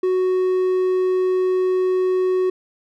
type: tone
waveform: triangle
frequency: 370 Hz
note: F#4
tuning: in tune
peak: -14 dBFS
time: 0.03-2.5 s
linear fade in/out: 5 ms
effects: none